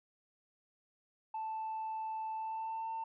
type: tone with pitch glide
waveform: sine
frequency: 880 to 899.5 Hz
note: A5 to A5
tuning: 0 to +38 cents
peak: -35 dBFS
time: 1.34-3.04 s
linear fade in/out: 5 ms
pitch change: +38 cents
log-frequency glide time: 2.35-2.92 s
effects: tanh soft clip ceiling -34 dBFS